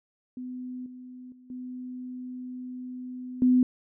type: tone with level steps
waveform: sine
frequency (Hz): 251.9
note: B3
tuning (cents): +34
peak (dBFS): -34 / -41 / -50 / -35 / -17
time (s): 0.37-3.63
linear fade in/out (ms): 2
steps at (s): 0.86 / 1.32 / 1.5 / 3.42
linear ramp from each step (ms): 2
effects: none